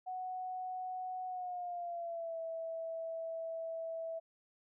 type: tone with pitch glide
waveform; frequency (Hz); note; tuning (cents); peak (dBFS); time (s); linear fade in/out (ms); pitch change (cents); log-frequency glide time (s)
sine; 740 to 655.5; F#5 to E5; 0 to -10; -38; 0.06-4.2; 20; -210; 1.27-2.39
effects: none